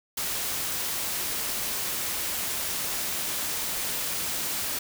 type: noise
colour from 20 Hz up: white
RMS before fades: -30 dBFS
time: 0.17-4.79 s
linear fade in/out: 5 ms
effects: none